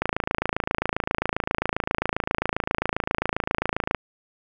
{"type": "click train", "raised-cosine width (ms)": 0.5, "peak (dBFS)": -7, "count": 109, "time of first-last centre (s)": [0.02, 3.947], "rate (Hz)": 27.5, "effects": []}